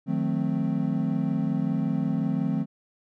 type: chord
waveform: triangle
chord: D# diminished seventh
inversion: none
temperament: equal with one note detuned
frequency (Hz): 155.56 / 180.98 / 220 / 261.6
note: D#3 / F#3 / A3 / C4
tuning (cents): 0 / -38 / 0 / 0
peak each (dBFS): -27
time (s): 0.06-2.66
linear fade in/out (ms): 50
effects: none